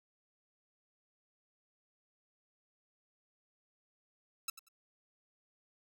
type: tone with echo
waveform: 5% pulse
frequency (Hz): 1318.5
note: E6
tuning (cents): 0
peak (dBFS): -22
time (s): 4.48-4.5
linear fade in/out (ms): 5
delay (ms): 93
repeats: 2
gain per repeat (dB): -14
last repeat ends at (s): 4.686
effects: none